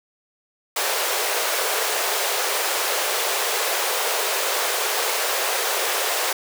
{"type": "high-pass noise", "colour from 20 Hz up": "pink", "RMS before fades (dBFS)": -23, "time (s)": [0.76, 6.33], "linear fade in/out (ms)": 5, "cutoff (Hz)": 410, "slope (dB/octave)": 48, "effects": []}